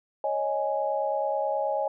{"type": "chord", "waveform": "sine", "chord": "C# suspended second", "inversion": "none", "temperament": "just", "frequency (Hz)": [554.4, 623.7, 831.5], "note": ["C#5", "D#5", "G#5"], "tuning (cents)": [0, 4, 2], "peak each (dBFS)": -29, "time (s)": [0.24, 1.88], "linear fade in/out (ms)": 2, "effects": []}